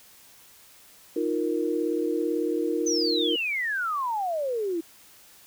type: chord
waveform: sine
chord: Eb suspended second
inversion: none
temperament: equal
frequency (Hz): 311.1 / 349.2 / 466.2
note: Eb4 / F4 / Bb4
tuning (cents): 0 / 0 / 0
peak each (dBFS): -28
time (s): 1.16-3.36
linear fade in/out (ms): 5
type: exponential sweep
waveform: sine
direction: down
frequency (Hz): 6240 to 319.3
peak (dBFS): -25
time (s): 2.86-4.81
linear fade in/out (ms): 10
effects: white hiss -53 dBFS RMS until 5.46 s